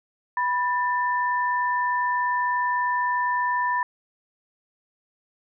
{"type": "tone pair together", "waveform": "sine", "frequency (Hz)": [985.2, 1782], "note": ["B5", "A6"], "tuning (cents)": [-5, 22], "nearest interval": "minor seventh", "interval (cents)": 1027, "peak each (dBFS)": [-22, -27], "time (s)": [0.37, 3.83], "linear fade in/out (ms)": 2, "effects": []}